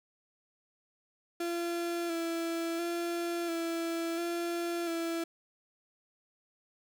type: tone with vibrato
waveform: 35% pulse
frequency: 337.7 Hz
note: E4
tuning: 42 cents sharp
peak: -30 dBFS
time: 1.4-5.24 s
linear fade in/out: 5 ms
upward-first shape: square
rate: 0.72 Hz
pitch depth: 24 cents each way
effects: none